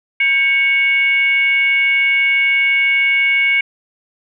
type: tone with frequency modulation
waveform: sine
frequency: 2217 Hz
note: C#7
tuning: in tune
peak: -11 dBFS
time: 0.2-3.61 s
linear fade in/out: 5 ms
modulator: 617 Hz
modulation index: 0.47
effects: none